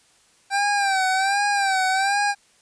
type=tone with vibrato; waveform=25% pulse; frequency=784 Hz; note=G5; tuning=in tune; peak=-15 dBFS; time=0.5-2.35 s; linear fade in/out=50 ms; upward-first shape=sine; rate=1.3 Hz; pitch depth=76 cents each way; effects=white hiss -58 dBFS RMS until 2.61 s + resampled to 22050 Hz